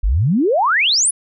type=exponential sweep; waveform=sine; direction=up; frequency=41.37 to 10548 Hz; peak=-12 dBFS; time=0.03-1.11 s; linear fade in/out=10 ms; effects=none